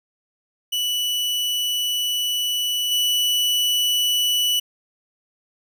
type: tone with level steps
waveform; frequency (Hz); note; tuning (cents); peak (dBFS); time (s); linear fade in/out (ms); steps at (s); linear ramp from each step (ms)
40% pulse; 2960; F#7; 0; -20 / -17; 0.72-4.6; 10; 2.91; 10
effects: none